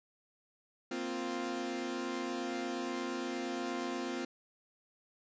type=chord; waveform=sawtooth; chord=Bb suspended second; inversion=none; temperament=equal; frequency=233.1 / 261.6 / 349.2 Hz; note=Bb3 / C4 / F4; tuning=0 / 0 / 0 cents; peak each=-39 / -35 / -35 dBFS; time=0.91-4.25 s; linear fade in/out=5 ms; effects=resampled to 16000 Hz